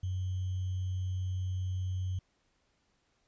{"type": "tone with sample-and-hold", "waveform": "sine", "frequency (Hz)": 92.5, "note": "F#2", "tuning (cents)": 0, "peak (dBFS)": -31, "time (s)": [0.03, 2.19], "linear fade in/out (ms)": 5, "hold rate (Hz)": 3150, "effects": ["pink hiss -74 dBFS RMS until 3.27 s", "resampled to 16000 Hz"]}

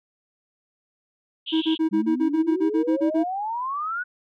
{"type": "band-pass noise", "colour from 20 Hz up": "pink", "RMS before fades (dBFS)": -32, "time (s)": [1.46, 1.78], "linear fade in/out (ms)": 20, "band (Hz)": [2900, 3500], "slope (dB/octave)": 96}
{"type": "tone bursts", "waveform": "triangle", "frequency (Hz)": 319.6, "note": "D#4", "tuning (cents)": 47, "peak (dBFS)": -16, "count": 13, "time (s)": [1.52, 3.24], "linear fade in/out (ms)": 20, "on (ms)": 100, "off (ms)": 35}
{"type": "exponential sweep", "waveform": "sine", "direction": "up", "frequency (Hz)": [196, 1500], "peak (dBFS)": -25, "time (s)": [1.91, 4.04], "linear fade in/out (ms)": 20}
{"effects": []}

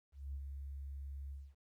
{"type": "tone with ADSR envelope", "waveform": "sine", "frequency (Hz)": 69.3, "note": "C#2", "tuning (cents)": 0, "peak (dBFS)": -38, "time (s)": [0.12, 1.55], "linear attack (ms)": 220, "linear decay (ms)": 57, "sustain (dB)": -4, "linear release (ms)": 240, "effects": ["tanh soft clip ceiling -35 dBFS", "13-bit"]}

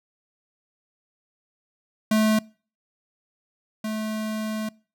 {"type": "tone pair in turn", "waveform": "square", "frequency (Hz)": [216.7, 216.7], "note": ["A3", "A3"], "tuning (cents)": [-26, -26], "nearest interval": "unison", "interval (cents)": 0, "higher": "neither", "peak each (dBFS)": [-18, -27], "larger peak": "first", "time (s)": [[2.11, 2.39], [3.84, 4.69]], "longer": "second", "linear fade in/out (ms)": 5, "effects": ["noise-tail reverb RT60 0.4 s tail -25 dB re dry"]}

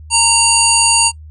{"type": "harmonic tone with a mistuned harmonic", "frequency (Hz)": 924, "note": "A#5", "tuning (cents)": -16, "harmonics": [1, 3, 5, 7, 9, 10], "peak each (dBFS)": [-16, -16, -16, -16, -16, -16], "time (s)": [0.1, 1.12], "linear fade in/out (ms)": 50, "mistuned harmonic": 7, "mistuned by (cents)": 90, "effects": ["noise-tail reverb RT60 0.1 s tail -25 dB re dry", "added 77 Hz sine -32 dBFS peak until 1.3 s"]}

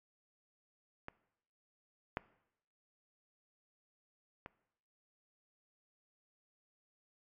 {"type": "clicks", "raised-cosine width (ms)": 0.5, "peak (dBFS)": [-28, -19, -30], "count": 3, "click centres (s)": [1.084, 2.171, 4.461], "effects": ["noise-tail reverb RT60 0.8 s tail -20 dB re dry", "MP3 96 kbps"]}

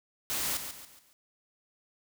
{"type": "noise with echo", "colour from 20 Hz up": "white", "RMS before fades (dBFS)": -32, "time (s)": [0.3, 0.57], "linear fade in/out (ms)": 0, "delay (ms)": 140, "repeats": 4, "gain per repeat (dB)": -8, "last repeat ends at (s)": 1.13, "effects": []}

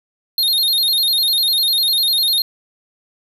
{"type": "tone with vibrato", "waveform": "square", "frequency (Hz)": 3951, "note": "B7", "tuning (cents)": 0, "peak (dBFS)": -14, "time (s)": [0.38, 2.42], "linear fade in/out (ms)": 2, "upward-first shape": "square", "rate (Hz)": 10, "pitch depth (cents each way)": 110, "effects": []}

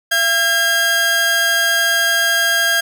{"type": "tone pair together", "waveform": "sawtooth", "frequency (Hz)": [678.4, 1618], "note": ["E5", "G#6"], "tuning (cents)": [50, -46], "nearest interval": "octave + minor third", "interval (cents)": 1504, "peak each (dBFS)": [-19, -10], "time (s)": [0.11, 2.81], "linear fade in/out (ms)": 10, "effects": []}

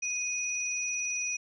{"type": "tone pair together", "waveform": "sine", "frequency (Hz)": [2489, 5859], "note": ["D#7", "F#8"], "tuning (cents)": [0, -18], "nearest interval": "octave + minor third", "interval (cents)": 1482, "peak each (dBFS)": [-33, -32], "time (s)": [0.02, 1.37], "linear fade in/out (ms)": 10, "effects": []}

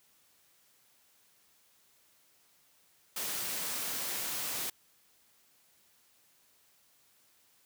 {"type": "high-pass noise", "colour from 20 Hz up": "white", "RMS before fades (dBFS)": -36, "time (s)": [3.16, 4.7], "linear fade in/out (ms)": 5, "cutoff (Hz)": 100, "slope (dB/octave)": 12, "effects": ["white hiss -67 dBFS RMS until 7.65 s", "high-pass 60 Hz 12 dB/octave"]}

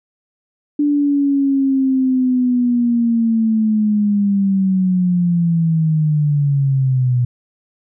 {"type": "linear sweep", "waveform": "sine", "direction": "down", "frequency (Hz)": [293.7, 121.6], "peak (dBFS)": -12, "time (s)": [0.79, 7.25], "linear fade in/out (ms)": 5, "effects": []}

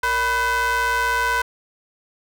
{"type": "ring-modulated tone", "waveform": "square", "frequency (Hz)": 261.6, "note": "C4", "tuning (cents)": 0, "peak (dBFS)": -16, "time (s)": [0.03, 1.42], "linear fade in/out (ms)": 5, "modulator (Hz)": 1250, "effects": []}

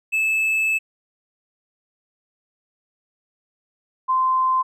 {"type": "tone pair in turn", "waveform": ["triangle", "sine"], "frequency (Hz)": [2614, 1037.4], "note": ["E7", "C6"], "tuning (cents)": [-15, -15], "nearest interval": "octave + major third", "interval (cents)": 1600, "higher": "first", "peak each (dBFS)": -16, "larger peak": "neither", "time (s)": [[0.12, 0.79], [4.08, 4.63]], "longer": "first", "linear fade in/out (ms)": 20, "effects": []}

